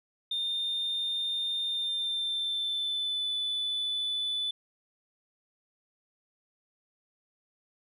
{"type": "tone with pitch glide", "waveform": "sine", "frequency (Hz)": [3623, 3487], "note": ["A7", "A7"], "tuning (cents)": [50, -16], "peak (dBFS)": -27, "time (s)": [0.31, 4.51], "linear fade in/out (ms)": 5, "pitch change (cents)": -66, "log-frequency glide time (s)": [1.65, 3.34], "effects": ["tanh soft clip ceiling -26 dBFS"]}